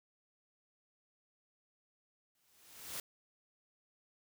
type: noise with exponential growth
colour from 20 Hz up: white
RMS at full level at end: -40 dBFS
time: 2.35-3 s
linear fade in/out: 1 ms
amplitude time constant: 140 ms
effects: none